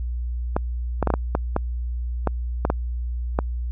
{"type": "clicks", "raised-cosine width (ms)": 1, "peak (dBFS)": -6, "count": 11, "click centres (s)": [0.565, 1.027, 1.073, 1.103, 1.139, 1.351, 1.564, 2.273, 2.651, 2.701, 3.389], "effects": ["added 60 Hz sine -24 dBFS peak until 3.71 s"]}